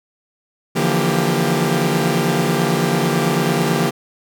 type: tone cluster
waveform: sawtooth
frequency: 145.6 / 166.2 / 175.3 / 232.6 / 395.3 Hz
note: D3 / E3 / F3 / A#3 / G4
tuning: -15 / +15 / +7 / -4 / +15 cents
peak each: -18 dBFS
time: 0.75-3.91 s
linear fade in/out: 20 ms
effects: none